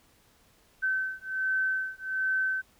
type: beating tone pair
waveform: sine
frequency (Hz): 1534 / 1535.3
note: G6 / G6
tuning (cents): -38 / -36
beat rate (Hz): 1.3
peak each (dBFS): -30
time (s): 0.82-2.62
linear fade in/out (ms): 20
effects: pink hiss -63 dBFS RMS until 2.79 s